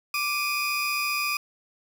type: tone pair together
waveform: 30% pulse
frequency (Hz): 1174.7 / 2484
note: D6 / D#7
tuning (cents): 0 / -3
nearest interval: octave + minor second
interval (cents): 1297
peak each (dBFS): -27 / -24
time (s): 0.14-1.37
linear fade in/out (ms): 2
effects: none